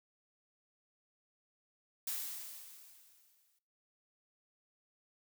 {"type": "noise with exponential decay", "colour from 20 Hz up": "blue", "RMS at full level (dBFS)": -37, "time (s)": [2.07, 3.59], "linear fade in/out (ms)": 5, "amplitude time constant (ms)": 330, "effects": ["noise-tail reverb RT60 0.4 s tail -18 dB re dry"]}